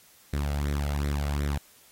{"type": "tone with flanger", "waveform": "sawtooth", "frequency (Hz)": 72, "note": "D2", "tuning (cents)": -34, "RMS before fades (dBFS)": -28, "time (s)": [0.33, 1.58], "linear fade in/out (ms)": 5, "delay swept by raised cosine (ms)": [0.51, 1.49], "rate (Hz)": 2.7, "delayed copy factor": 0.55, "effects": ["white hiss -57 dBFS RMS until 1.91 s", "AAC 48 kbps"]}